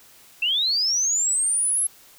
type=linear sweep; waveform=sine; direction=up; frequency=2637 to 11130 Hz; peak=-19 dBFS; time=0.42-1.87 s; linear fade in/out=5 ms; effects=white hiss -51 dBFS RMS until 2.18 s